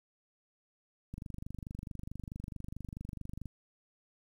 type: click train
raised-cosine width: 5 ms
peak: -29 dBFS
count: 58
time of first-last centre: 1.14-3.457 s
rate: 24.6 Hz
effects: 10-bit

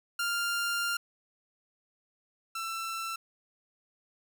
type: tone pair in turn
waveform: sawtooth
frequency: 1396.9 / 1338.3 Hz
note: F6 / E6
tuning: 0 / +26 cents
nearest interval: minor second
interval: 74 cents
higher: first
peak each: -25 / -30 dBFS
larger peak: first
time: 0.19-0.97 / 2.55-3.16 s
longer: first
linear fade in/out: 5 ms
effects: none

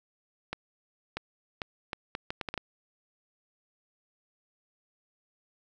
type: accelerating click train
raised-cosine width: 0.3 ms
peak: -17 dBFS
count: 10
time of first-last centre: 0.53-2.577 s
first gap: 640 ms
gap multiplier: 0.7
effects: none

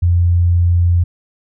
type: tone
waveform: sine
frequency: 87 Hz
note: F2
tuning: 6 cents flat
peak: -9 dBFS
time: 0.02-1.04 s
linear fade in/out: 10 ms
effects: none

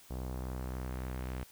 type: tone with low-pass filter sweep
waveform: sawtooth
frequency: 63.6 Hz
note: C2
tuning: 48 cents flat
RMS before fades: -39 dBFS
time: 0.1-1.44 s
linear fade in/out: 10 ms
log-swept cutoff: 840 to 2900 Hz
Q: 0.97
effects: white hiss -58 dBFS RMS until 1.51 s

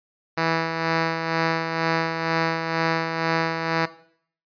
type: tone with tremolo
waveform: 5% pulse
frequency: 163.7 Hz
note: E3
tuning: 12 cents flat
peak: -8 dBFS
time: 0.37-3.86 s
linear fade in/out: 10 ms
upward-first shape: sine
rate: 2.1 Hz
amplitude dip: 50%
effects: noise-tail reverb RT60 0.6 s tail -17 dB re dry + resampled to 11025 Hz

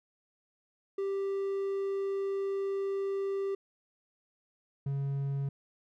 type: tone pair in turn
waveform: triangle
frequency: 392.6 / 138.81 Hz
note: G4 / C#3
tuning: +3 / +3 cents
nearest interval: octave + tritone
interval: 1800 cents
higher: first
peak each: -28 dBFS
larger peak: neither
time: 0.98-3.55 / 4.86-5.49 s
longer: first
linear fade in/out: 5 ms
effects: none

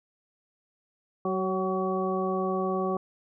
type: harmonic tone with a mistuned harmonic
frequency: 188.3 Hz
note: F#3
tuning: 31 cents sharp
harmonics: 1 / 2 / 3 / 4 / 6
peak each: -31 / -29 / -34 / -34 / -33 dBFS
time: 1.25-2.97 s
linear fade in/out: 2 ms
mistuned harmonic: 3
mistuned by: -27 cents
effects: none

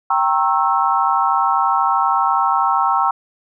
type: chord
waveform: sine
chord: G diminished seventh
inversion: none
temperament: equal with one note detuned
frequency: 784 / 932.3 / 1084.7 / 1318.5 Hz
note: G5 / Bb5 / Db6 / Fb6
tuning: 0 / 0 / -38 / 0 cents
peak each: -19 dBFS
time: 0.1-3.11 s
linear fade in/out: 5 ms
effects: none

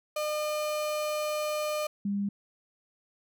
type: tone pair in turn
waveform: 35% pulse / sine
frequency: 605 / 201 Hz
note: D#5 / G3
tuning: -49 / +44 cents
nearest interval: octave + perfect fifth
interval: 1907 cents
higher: first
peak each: -27 dBFS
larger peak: neither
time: 0.16-1.87 / 2.05-2.29 s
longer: first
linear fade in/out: 5 ms
effects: none

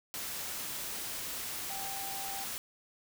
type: tone in noise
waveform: sine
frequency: 784 Hz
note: G5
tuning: in tune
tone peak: -42 dBFS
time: 1.7-2.44 s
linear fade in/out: 0 ms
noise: white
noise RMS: -39 dBFS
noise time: 0.14-2.58 s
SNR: -6 dB
effects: none

